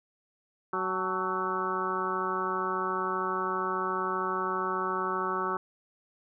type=harmonic tone with a mistuned harmonic; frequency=187 Hz; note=F#3; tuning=19 cents sharp; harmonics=1 / 2 / 3 / 4 / 5 / 6 / 7 / 8; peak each=-41 / -34 / -43 / -42 / -36 / -33 / -33 / -40 dBFS; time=0.73-5.57 s; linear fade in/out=2 ms; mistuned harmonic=5; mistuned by=-68 cents; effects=none